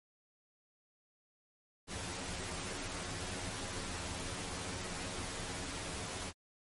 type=noise with comb filter; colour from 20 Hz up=pink; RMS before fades=-41 dBFS; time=1.87-6.33 s; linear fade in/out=50 ms; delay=11 ms; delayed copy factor=+0.8; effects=MP3 48 kbps